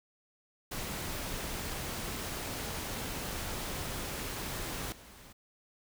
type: noise with level steps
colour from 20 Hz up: pink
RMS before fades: -38 / -53 dBFS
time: 0.71-5.33 s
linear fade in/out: 10 ms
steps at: 4.92 s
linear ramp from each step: 2 ms
effects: none